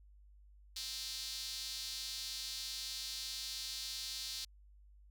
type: tone with high-pass filter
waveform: sawtooth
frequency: 261.6 Hz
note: C4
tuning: in tune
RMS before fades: -43 dBFS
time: 0.76-4.45 s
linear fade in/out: 5 ms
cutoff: 4300 Hz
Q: 3.1
effects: added 50 Hz sine -58 dBFS peak until 5.1 s